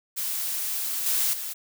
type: noise with level steps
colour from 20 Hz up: blue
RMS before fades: -29 / -24 / -33 dBFS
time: 0.16-1.54 s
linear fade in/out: 20 ms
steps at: 1.06 / 1.33 s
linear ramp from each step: 5 ms
effects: none